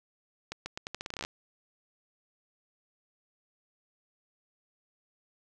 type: accelerating click train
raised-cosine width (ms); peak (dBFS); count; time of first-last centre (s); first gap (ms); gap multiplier
0.2; -19; 15; 0.52-1.249; 140; 0.82
effects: none